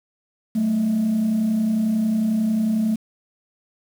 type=tone pair together; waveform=sine; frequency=188.91 / 220 Hz; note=F#3 / A3; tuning=+36 / 0 cents; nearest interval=minor third; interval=264 cents; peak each=-26 / -16 dBFS; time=0.55-2.96 s; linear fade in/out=10 ms; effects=tanh soft clip ceiling -15 dBFS + 7-bit